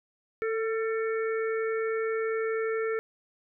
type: harmonic tone with a mistuned harmonic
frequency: 444.8 Hz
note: A4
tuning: 19 cents sharp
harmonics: 1 / 3 / 4 / 5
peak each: -27 / -37 / -39 / -41 dBFS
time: 0.42-2.99 s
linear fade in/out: 0 ms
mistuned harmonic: 3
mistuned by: +28 cents
effects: none